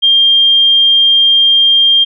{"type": "tone", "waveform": "sine", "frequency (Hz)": 3200, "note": "G7", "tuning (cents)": 35, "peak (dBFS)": -5, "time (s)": [0.02, 2.05], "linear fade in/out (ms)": 20, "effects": []}